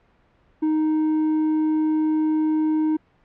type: tone with hard clipping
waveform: sine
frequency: 311.1 Hz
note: D#4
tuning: in tune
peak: -19 dBFS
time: 0.62-2.97 s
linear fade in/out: 10 ms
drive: 3 dB
effects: pink hiss -60 dBFS RMS until 3.24 s + low-pass 2000 Hz 12 dB/octave